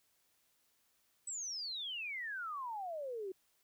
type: exponential sweep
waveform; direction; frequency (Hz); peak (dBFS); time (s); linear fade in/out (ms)
sine; down; 8080 to 364.8; -39; 1.27-3.32; 5
effects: white hiss -75 dBFS RMS until 3.63 s